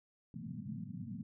white band-pass noise, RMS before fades -44 dBFS, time 0.34-1.23 s, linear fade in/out 2 ms, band 100 to 250 Hz, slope 96 dB/octave, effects none

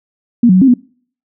sine tone with pitch steps, 237.3 / 184.1 / 185.9 / 268.1 / 245.5 Hz, A#3 / F#3 / F#3 / C4 / B3, +31 / -8 / +8 / +42 / -10 cents, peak -4 dBFS, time 0.43-0.74 s, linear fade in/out 5 ms, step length 62 ms, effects noise-tail reverb RT60 0.5 s tail -25 dB re dry

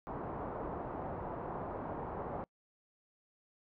white low-pass noise, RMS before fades -41 dBFS, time 0.07-2.44 s, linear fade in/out 0 ms, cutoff 970 Hz, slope 24 dB/octave, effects noise-tail reverb RT60 0.1 s tail -26 dB re dry

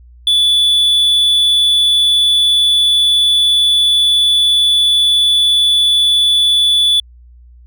triangle tone, 3457 Hz, A7, 31 cents flat, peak -7 dBFS, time 0.27-7 s, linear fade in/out 2 ms, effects added 60 Hz sine -38 dBFS peak until 7.66 s

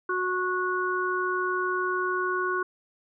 harmonic tone, 366.6 Hz, F#4, 16 cents flat, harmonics 1 / 3 / 4, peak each -29 / -29 / -29 dBFS, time 0.09-2.63 s, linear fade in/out 5 ms, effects none

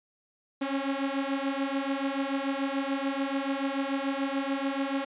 sawtooth beating tone pair, 270.6 / 277.5 Hz, C#4 / C#4, -42 / +2 cents, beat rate 6.9 Hz, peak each -27 dBFS, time 0.61-5.05 s, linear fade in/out 10 ms, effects resampled to 8000 Hz

